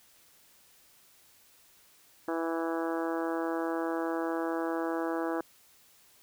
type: harmonic tone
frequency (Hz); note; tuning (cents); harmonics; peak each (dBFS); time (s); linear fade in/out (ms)
164.81; E3; 0; 2 / 3 / 4 / 5 / 6 / 7 / 8 / 9 / 10; -32 / -36 / -38 / -40 / -42 / -43 / -44 / -45 / -46; 2.28-5.41; 2
effects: white hiss -61 dBFS RMS until 6.22 s